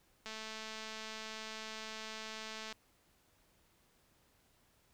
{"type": "click train", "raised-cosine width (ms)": 0.2, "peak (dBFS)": -28, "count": 541, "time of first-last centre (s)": [0.26, 2.726], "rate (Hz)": 219, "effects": ["pink hiss -71 dBFS RMS until 4.93 s"]}